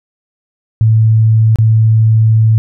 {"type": "tone with dropouts", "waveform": "sine", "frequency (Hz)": 110.8, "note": "A2", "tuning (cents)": 13, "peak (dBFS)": -5, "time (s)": [0.81, 2.58], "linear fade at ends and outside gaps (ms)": 0, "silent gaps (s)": [1.558, 1.586], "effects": []}